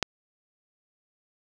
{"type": "click", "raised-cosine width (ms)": 0.2, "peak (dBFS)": -6, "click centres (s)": 0.027, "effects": []}